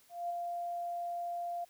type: tone with ADSR envelope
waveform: sine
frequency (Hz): 695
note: F5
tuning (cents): -9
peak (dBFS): -32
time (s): 0.09-1.65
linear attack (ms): 210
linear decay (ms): 9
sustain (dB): -3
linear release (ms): 13
effects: white hiss -65 dBFS RMS until 1.69 s